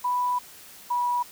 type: tone pair in turn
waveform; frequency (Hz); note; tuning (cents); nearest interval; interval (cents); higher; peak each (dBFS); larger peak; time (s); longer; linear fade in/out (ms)
sine; 987.8 / 973.6; B5 / B5; 0 / -25; unison; 25; first; -22 / -22; neither; 0.04-0.39 / 0.9-1.23; first; 10
effects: white hiss -47 dBFS RMS until 1.31 s